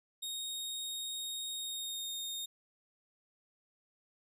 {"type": "tone with pitch glide", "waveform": "sawtooth", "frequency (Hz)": [3729, 3693], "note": ["A#7", "A#7"], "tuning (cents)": [0, -17], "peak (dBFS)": -35, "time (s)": [0.22, 2.46], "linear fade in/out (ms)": 10, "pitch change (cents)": -17, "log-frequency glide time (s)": [1.53, 2.1], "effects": []}